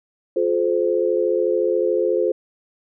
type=tone cluster; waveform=sine; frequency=354 / 427.9 / 519 Hz; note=F4 / A4 / C5; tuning=+23 / -48 / -14 cents; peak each=-21 dBFS; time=0.36-2.32 s; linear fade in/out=5 ms; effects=none